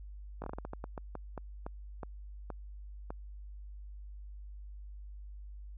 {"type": "slowing click train", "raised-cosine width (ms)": 1, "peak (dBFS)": -26, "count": 16, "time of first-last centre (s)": [0.42, 3.105], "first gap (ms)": 19, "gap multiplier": 1.28, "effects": ["added 50 Hz sine -44 dBFS peak until 5.77 s"]}